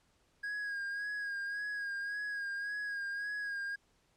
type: tone with vibrato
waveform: triangle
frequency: 1641 Hz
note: G#6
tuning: 21 cents flat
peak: -34 dBFS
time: 0.43-3.76 s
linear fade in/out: 10 ms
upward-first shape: sine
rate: 1.8 Hz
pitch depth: 36 cents each way
effects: pink hiss -72 dBFS RMS until 4.16 s + low-pass 9000 Hz 12 dB/octave